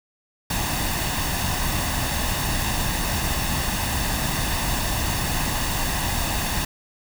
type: noise with comb filter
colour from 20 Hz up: pink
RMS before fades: -24 dBFS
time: 0.5-6.65 s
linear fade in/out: 5 ms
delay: 1.1 ms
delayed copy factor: +0.55
effects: none